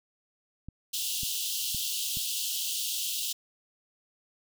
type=clicks; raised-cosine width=5 ms; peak=-28 dBFS; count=4; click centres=0.686 / 1.233 / 1.747 / 2.171 s
type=high-pass noise; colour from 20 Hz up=pink; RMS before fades=-32 dBFS; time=0.93-3.33 s; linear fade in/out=10 ms; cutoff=2800 Hz; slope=96 dB/octave
effects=none